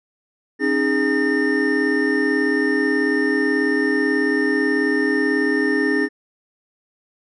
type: tone cluster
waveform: triangle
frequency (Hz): 270.2 / 308.5 / 412.5 / 1813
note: C#4 / D#4 / G#4 / A#6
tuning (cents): -44 / -15 / -12 / -49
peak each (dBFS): -20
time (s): 0.59-6.09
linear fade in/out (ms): 50
effects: resampled to 22050 Hz